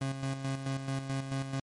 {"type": "tone with tremolo", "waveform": "30% pulse", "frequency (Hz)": 135.2, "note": "C#3", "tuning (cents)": -43, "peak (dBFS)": -28, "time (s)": [0.01, 1.6], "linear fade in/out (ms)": 5, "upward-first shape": "square", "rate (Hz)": 4.6, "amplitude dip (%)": 55, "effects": ["MP3 48 kbps"]}